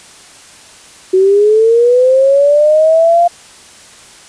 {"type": "linear sweep", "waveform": "sine", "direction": "up", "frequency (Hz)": [370, 698.5], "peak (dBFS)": -5, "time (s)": [1.13, 3.28], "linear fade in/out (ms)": 10, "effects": ["white hiss -38 dBFS RMS until 4.28 s", "resampled to 22050 Hz"]}